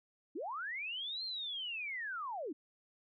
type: linear two-way sweep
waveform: sine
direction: up then down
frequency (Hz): 256.2 to 4243 to 256.2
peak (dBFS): -38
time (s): 0.35-2.53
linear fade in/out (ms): 10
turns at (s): 1.24
effects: none